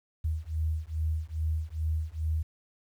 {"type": "beating tone pair", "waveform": "sine", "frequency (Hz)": [77.78, 80.18], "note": ["D#2", "E2"], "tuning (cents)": [0, -47], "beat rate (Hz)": 2.4, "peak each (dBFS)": -31, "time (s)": [0.24, 2.43], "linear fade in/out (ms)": 10, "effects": ["10-bit"]}